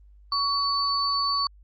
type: tone pair together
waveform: sine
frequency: 1124 / 4496 Hz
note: C#6 / C#8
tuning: +24 / +24 cents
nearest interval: 2 octaves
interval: 2400 cents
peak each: -25 dBFS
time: 0.32-1.47 s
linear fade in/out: 2 ms
effects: added 50 Hz sine -49 dBFS peak until 1.63 s + Opus 24 kbps